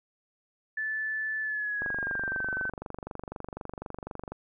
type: tone with pitch glide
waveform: sine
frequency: 1746 to 1528.8 Hz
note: A6 to G6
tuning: -14 to -44 cents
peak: -29 dBFS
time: 0.77-2.7 s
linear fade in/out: 5 ms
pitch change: -230 cents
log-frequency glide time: 1.41-2.5 s
type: click train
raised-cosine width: 1 ms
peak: -23 dBFS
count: 61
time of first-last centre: 1.82-4.32 s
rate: 24 Hz
effects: none